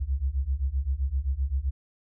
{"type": "beating tone pair", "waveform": "sine", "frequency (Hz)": [63.5, 71.2], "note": ["B1", "C#2"], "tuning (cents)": [49, 47], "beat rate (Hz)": 7.7, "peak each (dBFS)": [-28, -27], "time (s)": [0, 1.71], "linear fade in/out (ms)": 20, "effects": []}